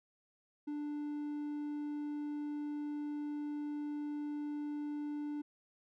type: tone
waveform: triangle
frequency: 294.8 Hz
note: D4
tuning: 7 cents sharp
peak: -35 dBFS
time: 0.67-5.42 s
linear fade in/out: 10 ms
effects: none